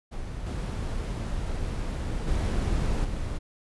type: noise with level steps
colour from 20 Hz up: brown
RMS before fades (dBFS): -35 / -30 / -26 / -31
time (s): 0.11-3.39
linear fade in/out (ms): 20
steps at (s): 0.46 / 2.27 / 3.04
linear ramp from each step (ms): 10
effects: resampled to 24000 Hz